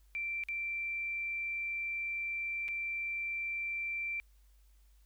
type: tone with dropouts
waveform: sine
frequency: 2349 Hz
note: D7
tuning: in tune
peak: -34 dBFS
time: 0.15-4.2 s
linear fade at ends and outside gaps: 0 ms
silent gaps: 0.437-0.486 / 2.681-2.686 s
effects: added 50 Hz sine -60 dBFS peak until 5.05 s + white hiss -74 dBFS RMS until 5.05 s